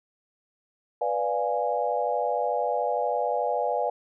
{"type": "chord", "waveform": "sine", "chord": "B diminished seventh", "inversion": "none", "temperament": "equal", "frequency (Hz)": [493.9, 587.3, 698.5, 830.6], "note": ["B4", "D5", "F5", "Ab5"], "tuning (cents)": [0, 0, 0, 0], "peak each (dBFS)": -29, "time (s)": [1.01, 3.9], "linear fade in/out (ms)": 5, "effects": []}